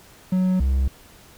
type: tone pair in turn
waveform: triangle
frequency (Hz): 185 / 66.42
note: F#3 / C2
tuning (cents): 0 / +27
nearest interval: octave + tritone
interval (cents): 1773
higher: first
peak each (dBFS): -15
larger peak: neither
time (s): 0.32-0.6 / 0.6-0.88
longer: neither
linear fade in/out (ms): 5
effects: pink hiss -49 dBFS RMS until 1.37 s